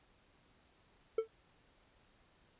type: tone with exponential decay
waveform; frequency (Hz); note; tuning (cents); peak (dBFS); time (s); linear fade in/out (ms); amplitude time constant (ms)
triangle; 446; A4; +23; -24; 1.18-1.28; 5; 21
effects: pink hiss -69 dBFS RMS until 2.59 s + resampled to 8000 Hz